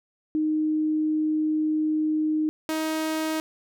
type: tone pair in turn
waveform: sine / sawtooth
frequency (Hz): 309.3 / 315.4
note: D#4 / D#4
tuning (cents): -10 / +24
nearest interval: unison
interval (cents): 34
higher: second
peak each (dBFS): -21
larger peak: neither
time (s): 0.35-2.49 / 2.69-3.4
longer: first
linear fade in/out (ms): 0
effects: none